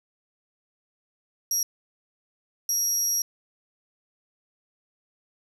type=tone bursts at uneven times; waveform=35% pulse; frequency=5670 Hz; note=F8; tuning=25 cents sharp; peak=-20 dBFS; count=2; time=1.51-1.63 / 2.69-3.22 s; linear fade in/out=2 ms; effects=none